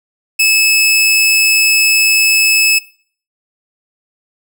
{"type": "tone", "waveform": "sawtooth", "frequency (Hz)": 2601, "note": "E7", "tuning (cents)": -24, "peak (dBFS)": -5, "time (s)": [0.39, 2.79], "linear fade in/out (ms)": 10, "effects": ["noise-tail reverb RT60 0.5 s tail -20 dB re dry"]}